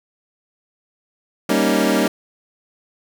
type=chord; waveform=25% pulse; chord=Eb dominant seventh; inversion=first; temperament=equal; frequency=196 / 233.1 / 277.2 / 311.1 Hz; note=G3 / Bb3 / Db4 / Eb4; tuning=0 / 0 / 0 / 0 cents; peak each=-17 dBFS; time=1.49-2.08 s; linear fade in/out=5 ms; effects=8-bit